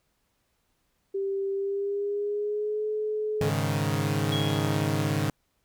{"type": "tone with pitch glide", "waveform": "sine", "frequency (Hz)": [392, 427.5], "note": ["G4", "A4"], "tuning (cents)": [0, -50], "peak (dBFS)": -26, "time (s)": [1.14, 3.5], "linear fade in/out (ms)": 10, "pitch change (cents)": 150, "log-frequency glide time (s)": [1.52, 2.86]}
{"type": "chord", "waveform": "sawtooth", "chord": "Ab suspended fourth", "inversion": "none", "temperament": "equal", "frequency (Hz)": [103.83, 138.59, 155.56], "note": ["Ab2", "Db3", "Eb3"], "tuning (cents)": [0, 0, 0], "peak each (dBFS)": -25, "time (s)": [3.41, 5.3], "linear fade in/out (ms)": 0}
{"type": "tone with exponential decay", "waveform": "sine", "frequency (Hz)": 3315, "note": "G#7", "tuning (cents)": -4, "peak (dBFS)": -28, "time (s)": [4.32, 5.2], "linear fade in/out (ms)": 2, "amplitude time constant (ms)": 190}
{"effects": ["pink hiss -73 dBFS RMS until 5.64 s"]}